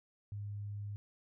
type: tone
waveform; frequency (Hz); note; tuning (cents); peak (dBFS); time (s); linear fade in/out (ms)
sine; 102.5; G#2; -22; -39; 0.32-0.96; 0
effects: none